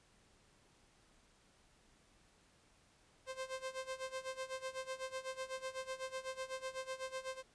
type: tone with tremolo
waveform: sawtooth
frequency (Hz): 523.3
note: C5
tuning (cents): 0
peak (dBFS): -35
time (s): 3.26-7.43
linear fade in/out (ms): 50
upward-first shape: sine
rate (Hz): 8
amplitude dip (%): 85
effects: pink hiss -69 dBFS RMS until 7.54 s + resampled to 22050 Hz